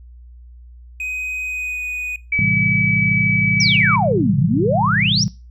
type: tone with pitch glide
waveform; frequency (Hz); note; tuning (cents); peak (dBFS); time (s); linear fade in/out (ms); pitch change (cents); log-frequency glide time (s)
triangle; 2509 to 2484; D#7 to D#7; +14 to -3; -21; 1-2.16; 2; -17; 1.44-1.84
type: tone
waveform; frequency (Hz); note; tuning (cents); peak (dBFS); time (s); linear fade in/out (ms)
sine; 2289; D7; -45; -15; 2.32-3.96; 5
type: chord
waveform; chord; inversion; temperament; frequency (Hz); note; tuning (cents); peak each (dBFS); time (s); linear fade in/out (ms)
sine; A minor seventh; none; just; 110 / 132 / 165 / 198; A2 / C3 / E3 / G3; 0 / +16 / +2 / +18; -23; 2.39-5.28; 0
type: exponential two-way sweep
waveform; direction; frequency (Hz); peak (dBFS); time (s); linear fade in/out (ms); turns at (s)
sine; down then up; 5920 to 130 to 5920; -15; 3.6-5.24; 5; 4.39
effects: noise-tail reverb RT60 0.3 s tail -20 dB re dry + added 60 Hz sine -38 dBFS peak until 5.5 s